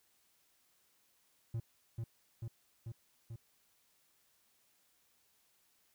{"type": "tone with echo", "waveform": "triangle", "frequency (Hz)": 114.4, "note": "A#2", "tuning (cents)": -32, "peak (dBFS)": -33, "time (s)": [1.54, 1.6], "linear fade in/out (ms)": 5, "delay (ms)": 440, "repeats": 4, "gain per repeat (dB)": -2, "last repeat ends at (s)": 3.36, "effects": ["white hiss -73 dBFS RMS until 5.94 s"]}